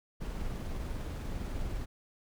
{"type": "noise with tremolo", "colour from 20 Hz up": "brown", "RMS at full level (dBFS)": -35, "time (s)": [0.2, 1.86], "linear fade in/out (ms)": 20, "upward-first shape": "triangle", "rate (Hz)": 20, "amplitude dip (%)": 30, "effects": []}